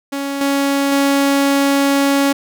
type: tone with level steps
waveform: sawtooth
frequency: 278.5 Hz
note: C#4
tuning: 8 cents sharp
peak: -16 / -10 / -8 dBFS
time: 0.12-2.33 s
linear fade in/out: 10 ms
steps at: 0.41 / 0.92 s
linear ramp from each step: 2 ms
effects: none